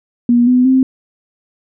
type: tone with pitch steps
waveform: sine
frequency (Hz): 240 / 250.5 / 261.4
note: B3 / B3 / C4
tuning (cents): -49 / +25 / -1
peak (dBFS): -7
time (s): 0.29-0.83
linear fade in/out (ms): 2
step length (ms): 180
effects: none